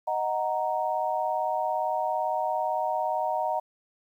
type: chord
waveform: sine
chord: D# minor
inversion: none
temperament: equal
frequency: 622.3 / 740 / 932.3 Hz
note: D#5 / F#5 / A#5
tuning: 0 / 0 / 0 cents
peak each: -30 / -29 / -29 dBFS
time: 0.07-3.6 s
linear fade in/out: 10 ms
effects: 10-bit